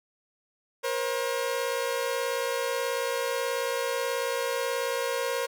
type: tone pair together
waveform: sawtooth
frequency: 476.8 / 535.2 Hz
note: A#4 / C5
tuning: +39 / +39 cents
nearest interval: major second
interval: 200 cents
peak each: -26 / -26 dBFS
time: 0.83-5.47 s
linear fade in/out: 20 ms
effects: none